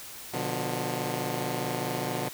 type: chord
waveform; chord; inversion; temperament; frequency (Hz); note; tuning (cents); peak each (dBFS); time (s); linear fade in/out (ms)
10% pulse; B diminished; none; just; 123.47 / 148.16 / 177.8; B2 / D3 / F3; 0 / +16 / +31; -25 / -26 / -27; 0.33-2.29; 10
effects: white hiss -43 dBFS RMS until 2.33 s